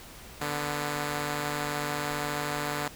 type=tone pair together; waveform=5% pulse; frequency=146.83 / 246.9 Hz; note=D3 / B3; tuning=0 / 0 cents; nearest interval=major sixth; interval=900 cents; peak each=-19 / -25 dBFS; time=0.41-2.88 s; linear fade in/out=2 ms; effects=pink hiss -47 dBFS RMS until 2.95 s